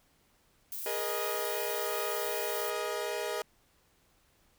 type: noise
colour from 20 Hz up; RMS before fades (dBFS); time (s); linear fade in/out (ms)
violet; -39; 0.72-2.7; 0
type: chord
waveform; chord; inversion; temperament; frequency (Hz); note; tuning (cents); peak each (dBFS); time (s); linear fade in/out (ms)
sawtooth; Ab suspended second; none; equal with one note detuned; 415.3 / 477.3 / 622.3; Ab4 / Bb4 / Eb5; 0 / +41 / 0; -33; 0.86-3.42; 2
effects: pink hiss -68 dBFS RMS until 4.58 s